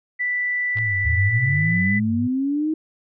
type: tone with pitch glide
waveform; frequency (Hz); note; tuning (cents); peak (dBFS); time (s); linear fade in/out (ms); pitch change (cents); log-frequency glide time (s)
sine; 1975.5 to 1995; B6 to B6; 0 to +17; -20; 0.19-2; 20; +17; 1.37-1.77
type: tone with vibrato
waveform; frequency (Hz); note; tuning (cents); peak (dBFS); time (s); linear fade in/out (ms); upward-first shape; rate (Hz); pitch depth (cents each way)
sine; 103.83; G#2; 0; -24; 0.75-2.28; 20; triangle; 3.4; 170
type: clicks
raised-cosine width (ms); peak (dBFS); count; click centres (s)
0.3; -22; 2; 0.772 / 0.786
type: linear sweep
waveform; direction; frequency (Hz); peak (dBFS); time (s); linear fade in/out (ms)
sine; up; 72.5 to 318.4; -19; 1.05-2.74; 5
effects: none